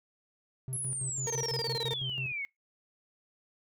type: tone with tremolo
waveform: triangle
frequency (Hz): 130.81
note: C3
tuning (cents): 0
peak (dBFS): -33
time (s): 0.68-2.32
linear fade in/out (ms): 0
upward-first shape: square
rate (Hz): 6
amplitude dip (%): 70
type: exponential sweep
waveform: sine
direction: down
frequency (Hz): 11175 to 2153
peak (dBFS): -33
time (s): 0.73-2.45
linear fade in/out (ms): 0
type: tone bursts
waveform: 35% pulse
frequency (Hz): 460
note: A#4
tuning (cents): -23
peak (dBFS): -31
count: 13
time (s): 1.27-1.938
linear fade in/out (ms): 2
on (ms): 32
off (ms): 21
effects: noise-tail reverb RT60 0.2 s tail -26 dB re dry